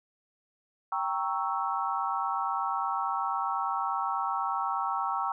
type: chord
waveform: sine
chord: G diminished seventh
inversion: none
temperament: equal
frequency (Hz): 784 / 932.3 / 1108.7 / 1318.5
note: G5 / Bb5 / Db6 / Fb6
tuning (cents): 0 / 0 / 0 / 0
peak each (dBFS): -33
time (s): 0.92-5.32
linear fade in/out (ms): 2
effects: none